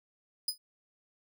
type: tone with exponential decay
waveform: sawtooth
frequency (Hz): 4991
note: D#8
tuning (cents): +5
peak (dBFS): -23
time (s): 0.48-0.58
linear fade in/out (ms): 5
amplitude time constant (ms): 20
effects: none